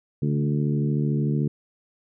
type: harmonic tone with a mistuned harmonic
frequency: 73.42 Hz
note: D2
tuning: in tune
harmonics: 2 / 3 / 4 / 5 / 6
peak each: -22 / -27 / -31 / -33 / -37 dBFS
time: 0.22-1.48 s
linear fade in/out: 5 ms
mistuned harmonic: 2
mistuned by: -30 cents
effects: none